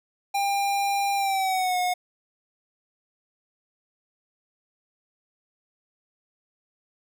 square tone with pitch glide, 799 to 724.3 Hz, G5 to F#5, +33 to -37 cents, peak -23 dBFS, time 0.34-1.94 s, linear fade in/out 10 ms, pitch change -170 cents, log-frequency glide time 1.15-1.78 s, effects none

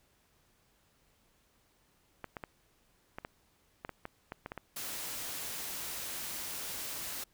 clicks, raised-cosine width 0.5 ms, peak -25 dBFS, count 12, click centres 2.243 / 2.368 / 2.438 / 3.185 / 3.249 / 3.849 / 3.893 / 4.054 / 4.321 / 4.461 / 4.519 / 4.577 s
white noise, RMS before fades -40 dBFS, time 4.76-7.24 s, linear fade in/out 5 ms
effects pink hiss -70 dBFS RMS until 7.33 s

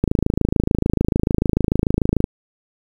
click train, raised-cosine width 3 ms, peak -3 dBFS, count 60, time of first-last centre 0.04-2.241 s, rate 26.8 Hz, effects 7-bit

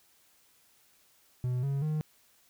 triangle tone with pitch steps, 125 / 138.7 / 153.89 Hz, B2 / C#3 / D#3, +21 / +1 / -19 cents, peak -26 dBFS, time 1.44-2.01 s, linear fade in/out 0 ms, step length 190 ms, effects white hiss -65 dBFS RMS until 2.49 s

